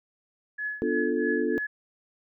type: tone with tremolo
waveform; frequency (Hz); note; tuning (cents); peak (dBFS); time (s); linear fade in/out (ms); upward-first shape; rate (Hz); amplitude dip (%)
sine; 1700; G#6; +40; -27; 0.58-1.67; 10; triangle; 3.1; 95
type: chord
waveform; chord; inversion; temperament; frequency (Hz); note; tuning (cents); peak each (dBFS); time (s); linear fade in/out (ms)
sine; B half-diminished seventh; none; equal; 246.9 / 293.7 / 349.2 / 440; B3 / D4 / F4 / A4; 0 / 0 / 0 / 0; -30 / -30 / -29 / -28; 0.82-1.58; 0
effects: none